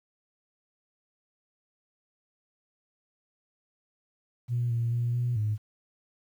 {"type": "tone with pitch steps", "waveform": "sine", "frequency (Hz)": [120.5, 117, 119.4, 121.6, 106.7], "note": ["B2", "A#2", "A#2", "B2", "G#2"], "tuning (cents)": [-42, 7, 42, -26, 47], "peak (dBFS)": -24, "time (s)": [4.48, 5.58], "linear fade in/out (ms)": 50, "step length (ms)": 220, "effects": ["tanh soft clip ceiling -20 dBFS", "10-bit"]}